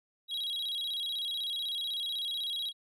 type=tone with vibrato; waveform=triangle; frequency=3563 Hz; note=A7; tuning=21 cents sharp; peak=-31 dBFS; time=0.28-2.73 s; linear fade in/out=50 ms; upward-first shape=square; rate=16 Hz; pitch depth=140 cents each way; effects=none